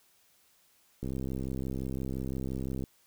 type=click train; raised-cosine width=3 ms; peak=-23 dBFS; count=120; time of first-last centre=1.03-2.839 s; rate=65.8 Hz; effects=white hiss -66 dBFS RMS until 3.06 s